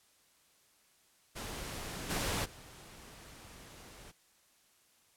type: noise with level steps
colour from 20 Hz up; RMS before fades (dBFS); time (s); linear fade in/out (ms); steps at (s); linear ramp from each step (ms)
pink; -42 / -34 / -53; 1.35-4.12; 20; 2.09 / 2.44; 20
effects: white hiss -68 dBFS RMS until 5.16 s + low-pass 12000 Hz 12 dB/octave